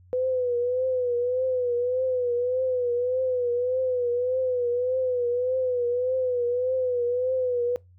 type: tone with vibrato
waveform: sine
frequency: 498.9 Hz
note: B4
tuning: 17 cents sharp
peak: -22 dBFS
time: 0.13-7.76 s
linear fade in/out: 0 ms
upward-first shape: triangle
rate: 1.7 Hz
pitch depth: 77 cents each way
effects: noise-tail reverb RT60 0.2 s tail -23 dB re dry + added 90 Hz sine -51 dBFS peak until 7.98 s